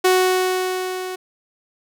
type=tone with level ramp; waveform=sawtooth; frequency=370 Hz; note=F#4; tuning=in tune; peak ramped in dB=-8 to -23 dBFS; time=0.04-1.16 s; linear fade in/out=10 ms; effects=none